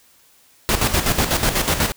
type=noise with tremolo; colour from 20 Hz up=pink; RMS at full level=-17 dBFS; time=0.69-1.92 s; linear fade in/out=0 ms; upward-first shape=square; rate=8.1 Hz; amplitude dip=60%; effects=white hiss -54 dBFS RMS until 1.96 s